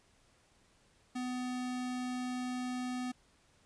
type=tone; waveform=square; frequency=250.6 Hz; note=B3; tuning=25 cents sharp; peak=-36 dBFS; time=1.15-3.12 s; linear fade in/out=10 ms; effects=pink hiss -68 dBFS RMS until 3.65 s + resampled to 22050 Hz